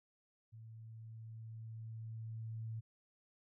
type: tone with level ramp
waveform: sine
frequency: 112 Hz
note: A2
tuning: 31 cents sharp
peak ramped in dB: -51 to -40 dBFS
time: 0.52-2.81 s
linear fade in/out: 20 ms
effects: none